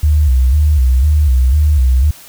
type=tone with vibrato; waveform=sine; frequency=69.3 Hz; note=C#2; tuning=in tune; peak=-7 dBFS; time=0.03-2.11 s; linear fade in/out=5 ms; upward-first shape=square; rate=2 Hz; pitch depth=140 cents each way; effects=white hiss -38 dBFS RMS until 2.28 s